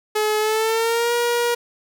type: tone with pitch glide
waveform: sawtooth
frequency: 427.1 to 476.6 Hz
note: G#4 to A#4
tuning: +48 to +38 cents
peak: -14 dBFS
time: 0.15-1.55 s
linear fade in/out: 10 ms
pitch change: +190 cents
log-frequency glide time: 0.39-1.13 s
effects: none